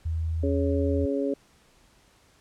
sine tone with pitch glide, 81 to 82.7 Hz, E2 to E2, -30 to +6 cents, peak -25 dBFS, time 0.05-1.06 s, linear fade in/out 10 ms, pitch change +36 cents, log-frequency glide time 0.25-0.86 s
harmonic tone, 139.1 Hz, C#3, 6 cents sharp, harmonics 2 / 3 / 4, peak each -27 / -29 / -30 dBFS, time 0.43-1.34 s, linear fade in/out 5 ms
effects pink hiss -60 dBFS RMS until 2.4 s + low-pass 10000 Hz 12 dB/octave

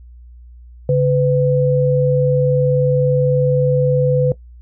sine tone pair together, 140.56 / 502 Hz, C#3 / B4, +24 / +28 cents, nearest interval octave + minor seventh, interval 2204 cents, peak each -14 dBFS, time 0.89-4.32 s, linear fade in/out 2 ms, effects noise-tail reverb RT60 0.1 s tail -18 dB re dry + added 60 Hz sine -37 dBFS peak until 4.61 s

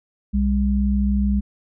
sine tone pair together, 63.1 / 202.1 Hz, B1 / G#3, +38 / -47 cents, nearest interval octave + minor sixth, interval 2015 cents, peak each -19 dBFS, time 0.33-1.41 s, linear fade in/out 20 ms, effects none

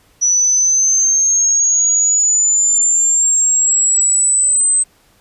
sine linear sweep, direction up, 5890 to 8230 Hz, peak -10 dBFS, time 0.21-4.84 s, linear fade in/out 20 ms, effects pink hiss -53 dBFS RMS until 5.2 s + resampled to 32000 Hz

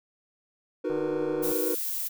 triangle chord, B major seventh, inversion first, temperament equal, 311.1 / 370 / 466.2 / 493.9 Hz, D#4 / F#4 / A#4 / B4, 0 / 0 / 0 / 0 cents, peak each -30 dBFS, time 0.84-1.75 s, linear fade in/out 10 ms
click train, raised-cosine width 1 ms, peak -27 dBFS, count 94, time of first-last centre 0.9-1.52 s, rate 150 Hz
violet noise, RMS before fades -31 dBFS, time 1.42-2.09 s, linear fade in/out 20 ms
effects none

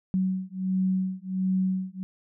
sine beating tone pair, 186.8 / 188.2 Hz, F#3 / F#3, +17 / +30 cents, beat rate 1.4 Hz, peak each -27 dBFS, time 0.14-2.03 s, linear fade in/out 0 ms, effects none

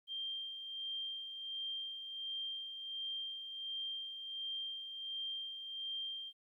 sine tone with tremolo, 3176 Hz, G7, 22 cents sharp, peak -38 dBFS, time 0.07-6.33 s, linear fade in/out 50 ms, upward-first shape sine, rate 1.4 Hz, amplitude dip 50%, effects 13-bit

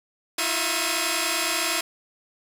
5% pulse tone cluster, 321.1 / 351.7 / 667 / 1089 / 2514 Hz, E4 / F4 / E5 / C#6 / D#7, -45 / +12 / +20 / -31 / +17 cents, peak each -18 dBFS, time 0.38-1.81 s, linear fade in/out 5 ms, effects low-pass 12000 Hz 12 dB/octave + 7-bit

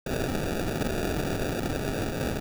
blue noise with sample-and-hold, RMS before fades -29 dBFS, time 0.06-2.4 s, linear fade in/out 5 ms, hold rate 1050 Hz, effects none

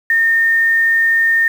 sine tone with quantisation, 1824 Hz, A#6, 38 cents flat, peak -10 dBFS, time 0.1-1.48 s, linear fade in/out 2 ms, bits 6, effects none

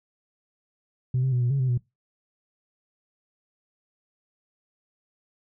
sine tone with pitch steps, 127.5 / 131.8 / 123.8 / 121.6 / 138.1 / 129.2 / 122.3 Hz, C3 / C3 / B2 / B2 / C#3 / C3 / B2, -44 / +13 / +5 / -26 / -6 / -21 / -16 cents, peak -19 dBFS, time 1.14-1.777 s, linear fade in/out 5 ms, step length 91 ms, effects noise-tail reverb RT60 0.2 s tail -22 dB re dry + tanh soft clip ceiling -18 dBFS

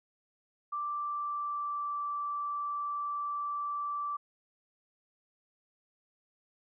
sine tone with pitch glide, 1174.7 to 1165.2 Hz, D6 to D6, 0 to -14 cents, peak -32 dBFS, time 0.72-4.17 s, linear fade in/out 10 ms, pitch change -14 cents, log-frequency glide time 0.9-2.02 s, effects none

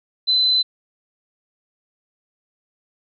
sine tone, 4034 Hz, B7, 36 cents sharp, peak -14 dBFS, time 0.27-0.63 s, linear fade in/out 20 ms, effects none

